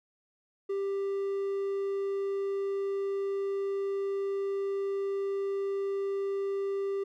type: tone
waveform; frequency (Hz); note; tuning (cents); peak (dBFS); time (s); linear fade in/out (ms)
triangle; 394.5; G4; +11; -27; 0.69-7.04; 10
effects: none